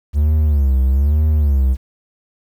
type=tone with vibrato; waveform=triangle; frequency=71 Hz; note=C#2; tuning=42 cents sharp; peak=-9 dBFS; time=0.13-1.77 s; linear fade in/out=50 ms; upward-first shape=sine; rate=1.1 Hz; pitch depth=150 cents each way; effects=8-bit